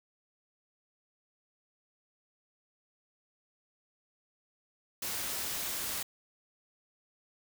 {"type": "noise", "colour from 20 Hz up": "white", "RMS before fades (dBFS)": -36, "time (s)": [5.02, 6.03], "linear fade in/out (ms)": 5, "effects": []}